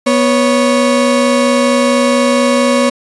35% pulse tone pair together, 245 / 554.4 Hz, B3 / C#5, -14 / 0 cents, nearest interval octave + major second, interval 1414 cents, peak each -10 dBFS, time 0.06-2.9 s, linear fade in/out 10 ms, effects resampled to 24000 Hz

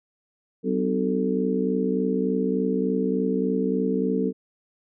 harmonic tone with a mistuned harmonic, 63.4 Hz, B1, 46 cents sharp, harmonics 3 / 4 / 5 / 6 / 7, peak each -26 / -26 / -31 / -32 / -26 dBFS, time 0.63-4.33 s, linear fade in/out 50 ms, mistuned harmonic 5, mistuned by -74 cents, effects none

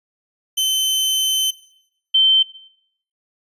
sawtooth / sine tone pair in turn, 3070 / 3099 Hz, G7 / G7, -37 / -21 cents, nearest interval unison, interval 16 cents, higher second, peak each -13 / -10 dBFS, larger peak second, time 0.57-1.51 / 2.14-2.43 s, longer first, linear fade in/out 10 ms, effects noise-tail reverb RT60 0.7 s tail -17 dB re dry + resampled to 32000 Hz

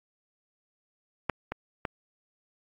clicks, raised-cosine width 0.5 ms, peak -10 / -17 / -15 dBFS, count 3, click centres 1.297 / 1.52 / 1.852 s, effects AAC 32 kbps

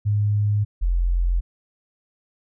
sine tone pair in turn, 103.83 / 43.66 Hz, G#2 / F1, 0 / 0 cents, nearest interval octave + minor third, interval 1500 cents, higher first, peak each -17 dBFS, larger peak neither, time 0.05-0.65 / 0.81-1.41 s, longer neither, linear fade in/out 20 ms, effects none

